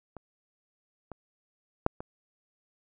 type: clicks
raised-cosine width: 1 ms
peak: -28 / -26 / -8 / -24 dBFS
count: 4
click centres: 0.167 / 1.117 / 1.864 / 2.005 s
effects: none